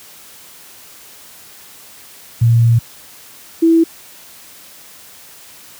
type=tone pair in turn; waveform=sine; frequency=116.4 / 329.2 Hz; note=A#2 / E4; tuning=-2 / -2 cents; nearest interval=octave + tritone; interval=1800 cents; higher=second; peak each=-7 dBFS; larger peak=neither; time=2.41-2.79 / 3.62-3.84 s; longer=first; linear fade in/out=10 ms; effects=white hiss -40 dBFS RMS until 5.79 s + high-pass 60 Hz 12 dB/octave